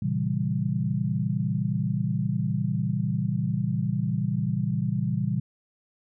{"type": "chord", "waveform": "sine", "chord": "A# diminished seventh", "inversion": "none", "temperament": "equal with one note detuned", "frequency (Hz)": [116.54, 136.68, 164.81, 196], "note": ["A#2", "C#3", "E3", "G3"], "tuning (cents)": [0, -24, 0, 0], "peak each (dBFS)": -29, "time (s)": [0.02, 5.4], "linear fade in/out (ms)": 5, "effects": []}